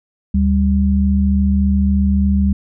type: tone pair together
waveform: sine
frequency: 74.3 / 197.67 Hz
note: D2 / G3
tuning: +21 / +15 cents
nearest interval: octave + perfect fourth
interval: 1694 cents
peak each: -14 dBFS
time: 0.34-2.53 s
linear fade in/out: 5 ms
effects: none